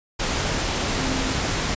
sine tone in noise, 261.6 Hz, C4, in tune, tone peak -28 dBFS, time 0.94-1.34 s, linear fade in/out 10 ms, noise pink, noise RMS -24 dBFS, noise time 0.19-1.75 s, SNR -7 dB, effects resampled to 16000 Hz

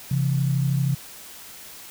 sine tone pair together, 134.2 / 167.02 Hz, C3 / E3, +44 / +23 cents, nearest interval major third, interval 379 cents, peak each -20 / -26 dBFS, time 0.11-0.95 s, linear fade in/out 5 ms, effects white hiss -42 dBFS RMS until 1.9 s

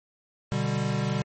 square chord, G major, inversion first, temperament equal, 123.47 / 146.83 / 196 Hz, B2 / D3 / G3, 0 / 0 / 0 cents, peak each -30 dBFS, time 0.52-1.22 s, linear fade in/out 0 ms, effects low-pass 10000 Hz 12 dB/octave + MP3 32 kbps

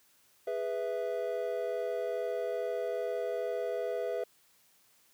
triangle chord, E major, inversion first, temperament just, 412 / 494.4 / 659.3 Hz, G#4 / B4 / E5, -14 / +2 / 0 cents, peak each -35 / -33 / -34 dBFS, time 0.47-4.24 s, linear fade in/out 5 ms, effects white hiss -66 dBFS RMS until 5.13 s + high-pass 80 Hz 12 dB/octave

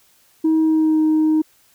sine tone with pitch glide, 317.8 to 311.8 Hz, D#4 to D#4, +37 to +4 cents, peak -11 dBFS, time 0.44-1.42 s, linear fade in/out 10 ms, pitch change -33 cents, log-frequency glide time 0.6-1.01 s, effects tanh soft clip ceiling -11 dBFS + white hiss -56 dBFS RMS until 1.74 s

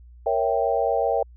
sine chord, A# diminished seventh, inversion none, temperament equal, 466.2 / 554.4 / 659.3 / 784 Hz, A#4 / C#5 / E5 / G5, 0 / 0 / 0 / 0 cents, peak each -25 dBFS, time 0.26-1.23 s, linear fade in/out 5 ms, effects added 60 Hz sine -44 dBFS peak until 1.36 s

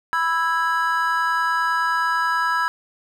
triangle chord, E major, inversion second, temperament just, 988.9 / 1318.5 / 1648.1 Hz, B5 / E6 / G#6, +2 / 0 / -14 cents, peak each -21 dBFS, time 0.13-2.68 s, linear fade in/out 0 ms, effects none

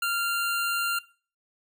25% pulse tone, 1389 Hz, F6, 10 cents flat, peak -21 dBFS, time 0.02-0.99 s, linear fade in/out 5 ms, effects noise-tail reverb RT60 0.4 s tail -20 dB re dry

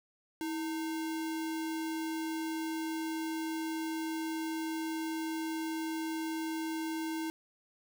sine tone with sample-and-hold, 321.7 Hz, E4, 42 cents flat, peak -33 dBFS, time 0.41-7.3 s, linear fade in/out 0 ms, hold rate 1225 Hz, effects none

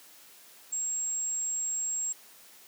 sine tone, 7570 Hz, A#8, 26 cents sharp, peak -29 dBFS, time 0.72-2.13 s, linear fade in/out 10 ms, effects white hiss -54 dBFS RMS until 2.67 s + high-pass 200 Hz 12 dB/octave

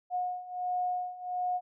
sine beating tone pair, 723 / 724.4 Hz, F#5 / F#5, -40 / -37 cents, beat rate 1.4 Hz, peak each -35 / -32 dBFS, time 0.1-1.61 s, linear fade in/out 50 ms, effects none

